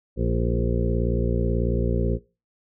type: harmonic tone with a mistuned harmonic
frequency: 58.27 Hz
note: A#1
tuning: in tune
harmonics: 1 / 2 / 3 / 4 / 6 / 7 / 8 / 9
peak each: -24 / -27 / -29 / -30 / -32 / -32 / -33 / -34 dBFS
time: 0.16-2.19 s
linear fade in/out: 50 ms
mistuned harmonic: 6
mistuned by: -17 cents
effects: noise-tail reverb RT60 0.3 s tail -20 dB re dry